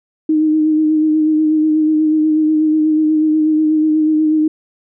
sine tone with vibrato, 310 Hz, D#4, 6 cents flat, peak -10 dBFS, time 0.29-4.48 s, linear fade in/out 5 ms, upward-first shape sine, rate 8.2 Hz, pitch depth 24 cents each way, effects none

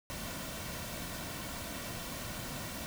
pink noise with comb filter, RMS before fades -41 dBFS, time 0.1-2.86 s, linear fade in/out 0 ms, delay 2.4 ms, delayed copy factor -0.5, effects none

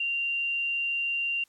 sine tone, 2773 Hz, F7, 13 cents flat, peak -26 dBFS, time 0-1.44 s, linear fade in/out 5 ms, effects white hiss -66 dBFS RMS until 1.48 s + low-pass 12000 Hz 12 dB/octave

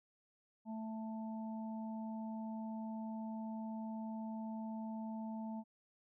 harmonic tone, 221 Hz, A3, 8 cents sharp, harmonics 1 / 3 / 4, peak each -41 / -53 / -51 dBFS, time 0.65-5.64 s, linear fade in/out 50 ms, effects none

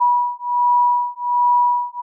sine beating tone pair, 972 / 973.3 Hz, B5 / B5, -28 / -26 cents, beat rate 1.3 Hz, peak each -17 dBFS, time 0-2.02 s, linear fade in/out 20 ms, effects none

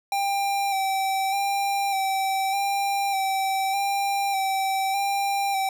square tone with vibrato, 784 Hz, G5, in tune, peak -23 dBFS, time 0.12-5.69 s, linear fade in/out 2 ms, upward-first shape square, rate 0.83 Hz, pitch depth 24 cents each way, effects none

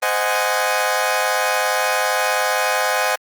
20% pulse chord, Ab dominant seventh, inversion first, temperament equal with one note detuned, 517.5 / 622.3 / 740 / 830.6 Hz, C5 / Eb5 / Gb5 / Ab5, -19 / 0 / 0 / 0 cents, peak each -18 dBFS, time 0.02-3.16 s, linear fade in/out 10 ms, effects Opus 32 kbps

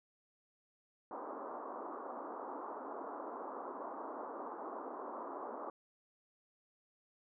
white band-pass noise, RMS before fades -45 dBFS, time 1.11-5.7 s, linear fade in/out 2 ms, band 250 to 1200 Hz, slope 48 dB/octave, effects none

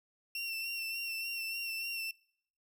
30% pulse tone with vibrato, 2713 Hz, E7, 49 cents sharp, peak -33 dBFS, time 0.35-2.11 s, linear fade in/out 2 ms, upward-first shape sine, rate 3.4 Hz, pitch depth 31 cents each way, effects noise-tail reverb RT60 0.7 s tail -26 dB re dry

